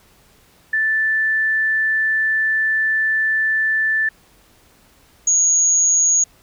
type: tone pair in turn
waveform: sine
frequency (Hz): 1760 / 6666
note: A6 / G#8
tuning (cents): 0 / +5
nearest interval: octave + major seventh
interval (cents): 2305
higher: second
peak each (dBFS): -15 / -12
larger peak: second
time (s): 0.73-4.09 / 5.27-6.24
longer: first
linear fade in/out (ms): 5
effects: pink hiss -53 dBFS RMS until 6.42 s